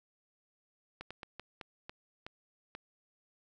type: slowing click train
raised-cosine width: 0.3 ms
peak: -27 dBFS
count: 8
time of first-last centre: 1.01-2.751 s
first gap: 96 ms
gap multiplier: 1.31
effects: none